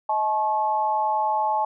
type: tone with amplitude modulation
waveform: sine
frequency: 860 Hz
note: A5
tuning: 40 cents flat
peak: -16 dBFS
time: 0.09-1.65 s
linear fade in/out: 5 ms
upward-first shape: sine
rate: 229 Hz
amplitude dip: 85%
effects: none